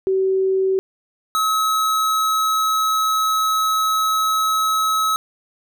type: tone pair in turn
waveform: sine / square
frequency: 381.5 / 1285.7 Hz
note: G4 / E6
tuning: -47 / -44 cents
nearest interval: octave + major sixth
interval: 2103 cents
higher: second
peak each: -15 / -17 dBFS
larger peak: first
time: 0.07-0.79 / 1.35-5.16 s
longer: second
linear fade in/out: 0 ms
effects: none